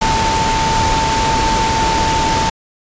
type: tone in noise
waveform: sine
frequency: 891 Hz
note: A5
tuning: 22 cents sharp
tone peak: -15 dBFS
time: 0.01-2.5 s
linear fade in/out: 10 ms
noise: pink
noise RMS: -17 dBFS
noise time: 0.01-2.5 s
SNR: -1 dB
effects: resampled to 16000 Hz